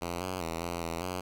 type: tone with pitch steps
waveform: 5% pulse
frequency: 86.2 / 92.4 / 82.6 / 86.2 / 83.3 / 90.9 Hz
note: F2 / F#2 / E2 / F2 / E2 / F#2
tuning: -22 / -2 / +4 / -22 / +19 / -30 cents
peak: -22 dBFS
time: 0.01-1.21 s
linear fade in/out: 10 ms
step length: 200 ms
effects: none